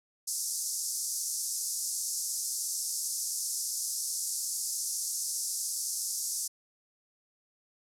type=band-pass noise; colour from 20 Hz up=pink; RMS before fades=-34 dBFS; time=0.27-6.48 s; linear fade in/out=10 ms; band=5200 to 12000 Hz; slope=48 dB/octave; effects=none